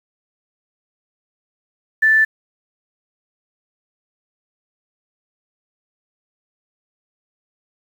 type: tone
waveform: sine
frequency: 1760 Hz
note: A6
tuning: in tune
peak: -10 dBFS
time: 2.02-2.25 s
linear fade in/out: 10 ms
effects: 7-bit